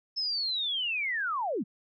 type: linear sweep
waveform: sine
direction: down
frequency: 5274 to 156.7 Hz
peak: -28 dBFS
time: 0.16-1.64 s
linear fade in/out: 20 ms
effects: none